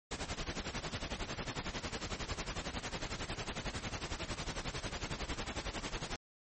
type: noise with tremolo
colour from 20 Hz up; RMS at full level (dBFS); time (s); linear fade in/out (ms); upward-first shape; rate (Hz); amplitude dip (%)
pink; -37; 0.11-6.16; 2; sine; 11; 80
effects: low-pass 11000 Hz 12 dB/octave + MP3 32 kbps